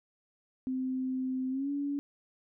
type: tone with pitch glide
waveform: sine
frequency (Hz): 259 to 284.1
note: C4 to C#4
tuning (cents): -17 to +43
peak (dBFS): -30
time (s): 0.67-1.99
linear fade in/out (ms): 0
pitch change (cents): +160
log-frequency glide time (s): 1.5-1.7
effects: none